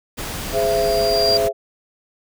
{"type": "noise", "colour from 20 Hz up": "pink", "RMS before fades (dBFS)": -28, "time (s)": [0.17, 1.49], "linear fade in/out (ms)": 20}
{"type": "tone with exponential growth", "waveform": "sine", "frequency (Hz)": 4762, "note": "D8", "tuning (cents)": 23, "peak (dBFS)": -14, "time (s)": [0.17, 1.37], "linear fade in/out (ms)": 1, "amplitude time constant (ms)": 260}
{"type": "chord", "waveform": "sine", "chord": "Ab augmented", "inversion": "none", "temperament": "equal with one note detuned", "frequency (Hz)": [415.3, 523.3, 669.2], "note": ["Ab4", "C5", "E5"], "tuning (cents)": [0, 0, 26], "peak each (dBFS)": [-21, -23, -18], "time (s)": [0.52, 1.53], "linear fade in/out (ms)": 50}
{"effects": []}